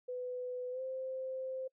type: tone with pitch glide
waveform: sine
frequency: 499.3 to 522 Hz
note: B4 to C5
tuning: +19 to -4 cents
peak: -37 dBFS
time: 0.08-1.68 s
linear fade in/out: 10 ms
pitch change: +77 cents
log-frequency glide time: 0.71-0.81 s
effects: noise-tail reverb RT60 0.1 s tail -26 dB re dry